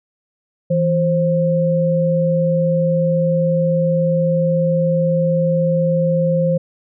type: tone pair together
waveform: sine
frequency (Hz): 164.7 / 528.4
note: E3 / C5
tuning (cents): -1 / +17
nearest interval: octave + minor sixth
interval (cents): 2018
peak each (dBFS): -16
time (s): 0.7-6.58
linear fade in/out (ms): 10
effects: none